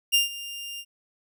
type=tone with ADSR envelope; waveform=sawtooth; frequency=2800 Hz; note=F7; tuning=4 cents sharp; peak=-13 dBFS; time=0.12-0.85 s; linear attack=25 ms; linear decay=140 ms; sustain=-18 dB; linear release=57 ms; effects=none